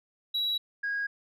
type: tone pair in turn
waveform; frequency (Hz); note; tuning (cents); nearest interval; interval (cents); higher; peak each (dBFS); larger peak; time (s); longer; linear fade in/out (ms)
sine; 3894 / 1641.1; B7 / G#6; -25 / -21; octave + minor third; 1496; first; -24 / -27; first; 0.34-0.58 / 0.83-1.07; neither; 10
effects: tanh soft clip ceiling -25 dBFS